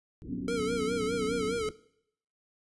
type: low-pass noise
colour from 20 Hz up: white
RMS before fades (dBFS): -43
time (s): 0.22-1.71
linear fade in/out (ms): 0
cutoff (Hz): 370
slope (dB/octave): 48
type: chord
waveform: sine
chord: F# suspended fourth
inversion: none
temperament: equal with one note detuned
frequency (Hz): 185 / 246.9 / 279.4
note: F#3 / B3 / C#4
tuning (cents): 0 / 0 / +14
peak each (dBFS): -37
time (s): 0.27-1.57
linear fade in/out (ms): 50
type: tone with vibrato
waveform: square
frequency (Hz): 450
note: A4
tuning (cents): +39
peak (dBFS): -30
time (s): 0.48-1.69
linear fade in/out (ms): 2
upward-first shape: sine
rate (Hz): 4.9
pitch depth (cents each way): 92
effects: noise-tail reverb RT60 0.7 s tail -19 dB re dry + resampled to 24000 Hz